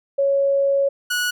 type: tone pair in turn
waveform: sine / sawtooth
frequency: 554.4 / 1465.2 Hz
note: C#5 / F#6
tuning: 0 / -17 cents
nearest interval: octave + perfect fourth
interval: 1683 cents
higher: second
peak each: -15 / -16 dBFS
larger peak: first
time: 0.18-0.89 / 1.1-1.31 s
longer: first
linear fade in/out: 10 ms
effects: none